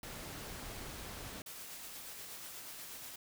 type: noise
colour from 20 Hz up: pink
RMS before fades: -46 dBFS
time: 0.03-1.42 s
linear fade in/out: 2 ms
type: noise with tremolo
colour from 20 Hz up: white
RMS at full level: -47 dBFS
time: 1.46-3.16 s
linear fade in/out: 5 ms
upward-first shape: sine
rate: 8.3 Hz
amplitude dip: 25%
effects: none